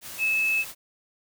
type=tone in noise; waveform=sine; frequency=2601 Hz; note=E7; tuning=24 cents flat; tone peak=-21 dBFS; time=0.18-0.65 s; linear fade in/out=50 ms; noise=white; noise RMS=-39 dBFS; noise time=0.01-0.75 s; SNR=+15 dB; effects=none